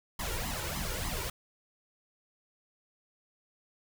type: noise with flanger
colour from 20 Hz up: pink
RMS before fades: -35 dBFS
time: 0.19-1.3 s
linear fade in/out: 5 ms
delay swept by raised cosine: 0.97 to 2.17 ms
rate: 3.4 Hz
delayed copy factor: +0.9
effects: none